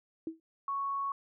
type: tone with exponential decay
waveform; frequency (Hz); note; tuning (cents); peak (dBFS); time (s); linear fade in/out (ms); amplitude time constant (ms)
sine; 323.8; E4; -31; -30; 0.27-0.4; 2; 28
type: tone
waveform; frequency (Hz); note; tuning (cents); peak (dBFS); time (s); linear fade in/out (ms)
sine; 1108.7; C#6; 0; -31; 0.68-1.12; 2
effects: none